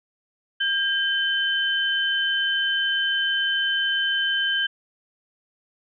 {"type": "tone pair together", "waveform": "sine", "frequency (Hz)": [1603, 3067], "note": ["G6", "G7"], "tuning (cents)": [38, -38], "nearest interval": "major seventh", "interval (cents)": 1124, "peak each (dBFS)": -23, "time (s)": [0.6, 4.67], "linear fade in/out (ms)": 10, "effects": []}